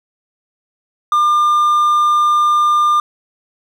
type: tone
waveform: triangle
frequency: 1200 Hz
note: D6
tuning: 37 cents sharp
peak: -8 dBFS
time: 1.12-3 s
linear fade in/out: 2 ms
effects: none